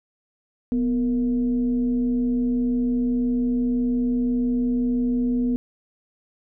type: tone with frequency modulation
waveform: sine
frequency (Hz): 246.9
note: B3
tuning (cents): 0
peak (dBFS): -19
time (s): 0.72-5.56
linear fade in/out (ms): 0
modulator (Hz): 214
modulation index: 0.38
effects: none